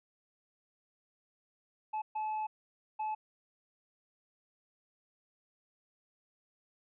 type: tone bursts at uneven times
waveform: triangle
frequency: 862 Hz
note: A5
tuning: 36 cents flat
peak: -31 dBFS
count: 3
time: 1.93-2.02 / 2.15-2.47 / 2.99-3.15 s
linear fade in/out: 10 ms
effects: resampled to 8000 Hz